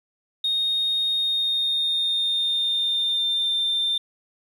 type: tone with pitch glide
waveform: sine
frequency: 3710 to 3586 Hz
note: A#7 to A7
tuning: -9 to +32 cents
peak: -19 dBFS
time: 0.44-3.98 s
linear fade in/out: 5 ms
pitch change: -59 cents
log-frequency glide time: 1.1-3.55 s
effects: tanh soft clip ceiling -17 dBFS + 9-bit

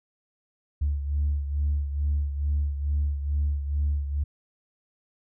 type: beating tone pair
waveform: sine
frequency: 72 / 74.3 Hz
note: D2 / D2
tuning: -34 / +21 cents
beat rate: 2.3 Hz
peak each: -23 / -30 dBFS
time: 0.81-4.24 s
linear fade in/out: 10 ms
effects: tanh soft clip ceiling -18 dBFS

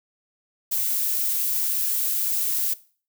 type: noise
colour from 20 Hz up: violet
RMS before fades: -24 dBFS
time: 0.71-2.74 s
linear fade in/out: 10 ms
effects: noise-tail reverb RT60 0.4 s tail -18 dB re dry

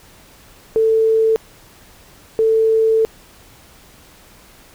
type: tone bursts at uneven times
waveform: sine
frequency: 444.5 Hz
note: A4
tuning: 18 cents sharp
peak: -11 dBFS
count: 2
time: 0.76-1.36 / 2.39-3.05 s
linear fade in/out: 0 ms
effects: pink hiss -46 dBFS RMS until 4.74 s

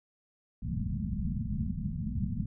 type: low-pass noise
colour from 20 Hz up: white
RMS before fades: -33 dBFS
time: 0.62-2.46 s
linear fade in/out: 5 ms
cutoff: 230 Hz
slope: 96 dB/octave
effects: none

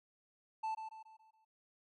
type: tone with echo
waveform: triangle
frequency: 880 Hz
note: A5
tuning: in tune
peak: -33 dBFS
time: 0.63-0.75 s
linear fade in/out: 10 ms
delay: 140 ms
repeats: 5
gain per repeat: -7 dB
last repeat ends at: 1.45 s
effects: MP3 48 kbps

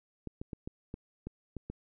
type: clicks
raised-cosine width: 3 ms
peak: -26 dBFS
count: 8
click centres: 0.273 / 0.415 / 0.532 / 0.675 / 0.941 / 1.27 / 1.567 / 1.7 s
effects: none

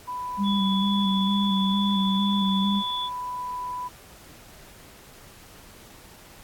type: tone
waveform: sine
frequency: 993 Hz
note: B5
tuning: 9 cents sharp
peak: -29 dBFS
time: 0.07-3.89 s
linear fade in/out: 20 ms
type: tone with vibrato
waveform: sine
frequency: 196.9 Hz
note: G3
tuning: 8 cents sharp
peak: -21 dBFS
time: 0.37-2.83 s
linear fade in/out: 50 ms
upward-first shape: square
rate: 2.2 Hz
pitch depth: 27 cents each way
type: tone with pitch glide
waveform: sine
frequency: 3422 to 3446 Hz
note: A7 to A7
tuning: -49 to -37 cents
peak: -28 dBFS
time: 0.43-3.1 s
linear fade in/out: 50 ms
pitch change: +12 cents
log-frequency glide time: 0.62-2.11 s
effects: pink hiss -49 dBFS RMS until 6.43 s + AAC 64 kbps

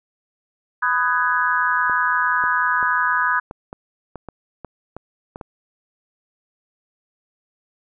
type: chord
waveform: sine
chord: G# minor seventh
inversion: first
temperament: just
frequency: 996.7 / 1245.9 / 1495.1 / 1661.2 Hz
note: B5 / D#6 / F#6 / G#6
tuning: +16 / +2 / +18 / 0 cents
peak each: -22 dBFS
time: 0.82-3.4 s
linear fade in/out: 10 ms
type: clicks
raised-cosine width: 1 ms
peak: -19 dBFS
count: 11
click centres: 1.897 / 2.439 / 2.828 / 3.511 / 3.729 / 4.157 / 4.287 / 4.647 / 4.966 / 5.359 / 5.412 s
effects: none

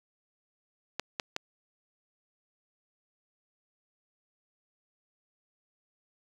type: clicks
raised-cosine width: 0.2 ms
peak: -14 dBFS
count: 3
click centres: 0.996 / 1.198 / 1.364 s
effects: high-pass 60 Hz 12 dB/octave + 7-bit

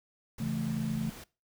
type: noise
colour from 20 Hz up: pink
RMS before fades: -47 dBFS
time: 0.38-1.24 s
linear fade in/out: 5 ms
type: chord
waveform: sine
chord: A major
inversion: first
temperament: equal with one note detuned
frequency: 138.59 / 167.89 / 220 Hz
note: C#3 / E3 / A3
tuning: 0 / +32 / 0 cents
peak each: -35 / -36 / -33 dBFS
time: 0.4-1.1 s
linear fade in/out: 5 ms
effects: noise-tail reverb RT60 0.3 s tail -21 dB re dry

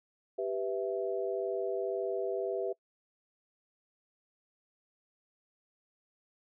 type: chord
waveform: sine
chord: E minor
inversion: first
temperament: equal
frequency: 392 / 493.9 / 659.3 Hz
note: G4 / B4 / E5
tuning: 0 / 0 / 0 cents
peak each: -34 / -36 / -36 dBFS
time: 0.38-2.73 s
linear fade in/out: 10 ms
effects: noise-tail reverb RT60 0.1 s tail -24 dB re dry

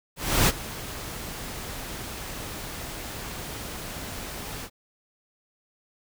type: noise with ADSR envelope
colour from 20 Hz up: pink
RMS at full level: -19 dBFS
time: 0.16-4.7 s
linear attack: 320 ms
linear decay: 34 ms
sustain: -17 dB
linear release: 66 ms
effects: none

